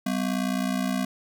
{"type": "ring-modulated tone", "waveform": "square", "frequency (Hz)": 224.1, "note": "A3", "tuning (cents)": 32, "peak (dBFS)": -22, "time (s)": [0.06, 1.05], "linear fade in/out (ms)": 5, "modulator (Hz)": 29.7, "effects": []}